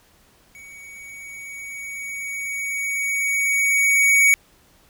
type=tone with level ramp; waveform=square; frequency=2246 Hz; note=C#7; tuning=22 cents sharp; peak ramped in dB=-41 to -12 dBFS; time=0.55-4.34 s; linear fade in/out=0 ms; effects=pink hiss -56 dBFS RMS until 4.89 s